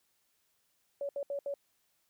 sine tone bursts at uneven times, 564 Hz, C#5, 30 cents sharp, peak -33 dBFS, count 4, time 1.01-1.09 / 1.16-1.23 / 1.3-1.39 / 1.46-1.54 s, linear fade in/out 2 ms, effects white hiss -75 dBFS RMS until 2.09 s

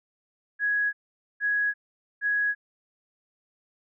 sine tone bursts, 1667 Hz, G#6, 6 cents sharp, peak -22 dBFS, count 3, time 0.59-2.55 s, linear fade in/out 50 ms, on 340 ms, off 470 ms, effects none

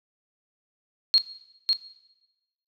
sine tone with echo, 4265 Hz, C8, 32 cents sharp, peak -14 dBFS, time 1.14-1.18 s, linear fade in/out 0 ms, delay 550 ms, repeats 1, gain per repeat -4 dB, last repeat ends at 1.73 s, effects noise-tail reverb RT60 1.0 s tail -17 dB re dry

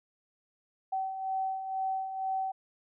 sine beating tone pair, 763 / 765.1 Hz, G5 / G5, -47 / -42 cents, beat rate 2.1 Hz, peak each -39 / -31 dBFS, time 0.92-2.52 s, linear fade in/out 10 ms, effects none

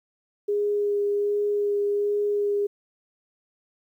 sine tone with vibrato, 410 Hz, G#4, 22 cents flat, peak -21 dBFS, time 0.48-2.67 s, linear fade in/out 10 ms, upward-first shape sine, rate 1.3 Hz, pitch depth 11 cents each way, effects 10-bit

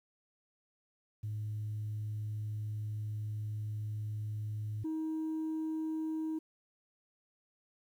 sine tone pair in turn, 106.6 / 316.3 Hz, G#2 / D#4, +46 / +29 cents, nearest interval octave + perfect fifth, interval 1883 cents, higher second, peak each -34 / -31 dBFS, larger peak second, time 1.23-4.84 / 4.84-6.39 s, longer first, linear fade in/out 10 ms, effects tanh soft clip ceiling -32 dBFS + 11-bit

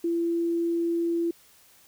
sine tone, 337.9 Hz, E4, 43 cents sharp, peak -23 dBFS, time 0.04-1.31 s, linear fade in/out 5 ms, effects white hiss -57 dBFS RMS until 1.87 s

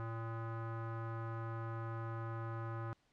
square tone with low-pass filter, 113.9 Hz, A#2, 40 cents flat, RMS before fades -42 dBFS, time 0-2.93 s, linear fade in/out 0 ms, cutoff 1300 Hz, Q 3.4, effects pink hiss -75 dBFS RMS until 3.12 s + low-pass 6000 Hz 12 dB/octave

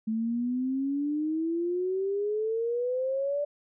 sine exponential sweep, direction up, 217.8 to 587.3 Hz, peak -26 dBFS, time 0.07-3.45 s, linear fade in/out 10 ms, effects none

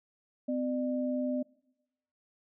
sine tone pair together, 255.4 / 599.3 Hz, C4 / D5, -42 / +35 cents, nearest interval octave + minor third, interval 1477 cents, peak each -30 / -34 dBFS, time 0.48-1.43 s, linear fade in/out 10 ms, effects noise-tail reverb RT60 0.9 s tail -23 dB re dry

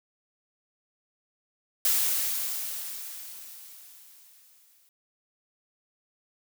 blue noise with exponential decay, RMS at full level -23 dBFS, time 1.85-4.89 s, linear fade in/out 1 ms, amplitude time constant 660 ms, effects none

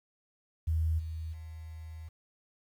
sine tone with level steps, 80.2 Hz, E2, 47 cents flat, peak -26 / -35 / -41 dBFS, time 0.67-2.09 s, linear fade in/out 10 ms, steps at 0.98 / 1.32 s, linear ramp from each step 20 ms, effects 10-bit

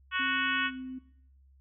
harmonic tone, 370 Hz, F#4, in tune, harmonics 3 / 4 / 5 / 6 / 7 / 8 / 9, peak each -34 / -31 / -35 / -40 / -35 / -37 / -42 dBFS, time 0.11-0.71 s, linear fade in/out 50 ms
sine tone with pitch glide, 265.1 to 258.7 Hz, C4 to C4, +23 to -19 cents, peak -37 dBFS, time 0.19-0.99 s, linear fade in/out 10 ms, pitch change -42 cents, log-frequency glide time 0.64-0.74 s
effects noise-tail reverb RT60 0.7 s tail -17 dB re dry + added 67 Hz sine -57 dBFS peak until 1.6 s

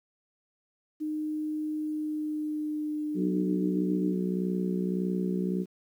sine tone with pitch glide, 306.7 to 301.3 Hz, D#4 to D4, -25 to +44 cents, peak -29 dBFS, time 1-4.15 s, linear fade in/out 20 ms, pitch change -31 cents, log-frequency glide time 1.78-3.21 s
harmonic tone, 61.74 Hz, B1, in tune, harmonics 3 / 4 / 5 / 6 / 7, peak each -28 / -38 / -38 / -34 / -39 dBFS, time 3.14-5.66 s, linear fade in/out 50 ms
effects 10-bit

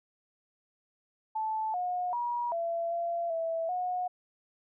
sine tone with pitch steps, 874 / 721 / 959 / 675 / 683 / 658 / 726 Hz, A5 / F#5 / A#5 / E5 / F5 / E5 / F#5, -12 / -45 / +49 / +41 / -39 / -3 / -33 cents, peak -29 dBFS, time 1.35-4.08 s, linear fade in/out 10 ms, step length 390 ms, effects none

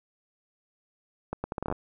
accelerating click train, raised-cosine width 1 ms, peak -17 dBFS, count 10, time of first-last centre 1.33-1.725 s, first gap 110 ms, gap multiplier 0.74, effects none

